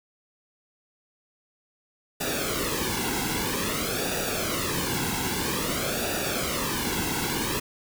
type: noise with flanger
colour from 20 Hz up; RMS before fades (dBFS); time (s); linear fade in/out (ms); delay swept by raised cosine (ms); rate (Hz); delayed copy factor
pink; -28; 2.2-7.6; 10; 0.94 to 1.68; 0.51; -0.75
effects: none